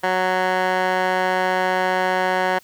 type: tone with band-pass filter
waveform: 15% pulse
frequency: 185 Hz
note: F#3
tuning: in tune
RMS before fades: -20 dBFS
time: 0.03-2.59 s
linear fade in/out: 10 ms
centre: 1200 Hz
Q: 1.6
effects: white hiss -52 dBFS RMS until 2.63 s